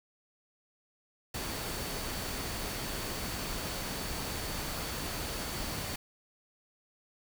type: tone in noise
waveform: sine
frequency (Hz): 4494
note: C#8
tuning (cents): +23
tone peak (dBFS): -47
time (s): 1.34-5.96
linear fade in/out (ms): 5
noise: pink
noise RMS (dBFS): -37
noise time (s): 1.34-5.96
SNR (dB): -13
effects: none